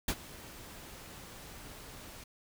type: noise with ADSR envelope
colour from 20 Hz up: pink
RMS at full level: -30 dBFS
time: 0.08-2.24 s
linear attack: 5 ms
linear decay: 59 ms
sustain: -19 dB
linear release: 6 ms
effects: none